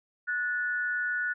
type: tone pair together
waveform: sine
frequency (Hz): 1466.5 / 1747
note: F#6 / A6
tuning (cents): -16 / -13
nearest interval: minor third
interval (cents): 303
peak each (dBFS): -28 / -34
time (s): 0.27-1.34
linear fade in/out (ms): 20
effects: none